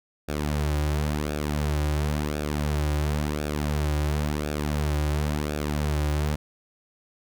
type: tone with flanger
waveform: sawtooth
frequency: 74.5 Hz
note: D2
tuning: 25 cents sharp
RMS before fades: -26 dBFS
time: 0.28-6.36 s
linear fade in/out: 10 ms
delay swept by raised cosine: 0.97 to 4.57 ms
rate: 0.95 Hz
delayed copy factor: -0.65
effects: none